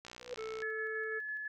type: click train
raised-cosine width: 0.2 ms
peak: -30 dBFS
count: 36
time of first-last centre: 0.05-0.62 s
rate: 61.4 Hz
type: tone with exponential growth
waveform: sine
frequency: 493.9 Hz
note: B4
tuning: in tune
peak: -34 dBFS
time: 0.2-0.34 s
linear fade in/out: 5 ms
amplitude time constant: 30 ms
type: harmonic tone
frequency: 440 Hz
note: A4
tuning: in tune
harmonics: 1 / 3 / 5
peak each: -39 / -49 / -53 dBFS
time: 0.37-1.2 s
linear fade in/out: 20 ms
type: tone with tremolo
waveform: sine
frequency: 1713 Hz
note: A6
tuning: 47 cents flat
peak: -36 dBFS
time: 0.62-1.48 s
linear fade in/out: 5 ms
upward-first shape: square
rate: 6 Hz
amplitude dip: 25%
effects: none